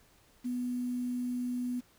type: tone with quantisation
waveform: sine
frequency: 246.9 Hz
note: B3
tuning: in tune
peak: -31 dBFS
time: 0.44-1.81 s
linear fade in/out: 20 ms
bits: 9
effects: pink hiss -64 dBFS RMS until 1.98 s